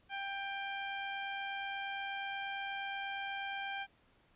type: tone with amplitude modulation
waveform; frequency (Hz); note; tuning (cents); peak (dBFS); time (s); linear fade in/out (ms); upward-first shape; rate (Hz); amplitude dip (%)
15% pulse; 790; G5; +13; -30; 0.09-3.87; 50; sine; 88.4; 25
effects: pink hiss -69 dBFS RMS until 4.35 s + resampled to 8000 Hz